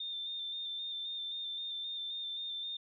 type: tone with vibrato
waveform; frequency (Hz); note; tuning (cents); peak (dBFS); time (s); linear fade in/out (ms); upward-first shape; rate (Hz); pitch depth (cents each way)
sine; 3600; A7; +39; -37; 0-2.77; 5; square; 3.8; 21
effects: none